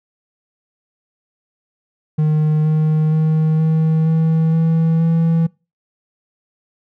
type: tone with pitch steps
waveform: triangle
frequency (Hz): 153.7 / 155.49 / 157.29 / 159.12 / 160.97 / 162.84 / 164.73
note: D#3 / D#3 / D#3 / D#3 / E3 / E3 / E3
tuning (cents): -21 / -1 / +19 / +39 / -41 / -21 / -1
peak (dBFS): -10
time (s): 2.18-5.47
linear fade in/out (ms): 10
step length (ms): 470
effects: noise-tail reverb RT60 0.3 s tail -25 dB re dry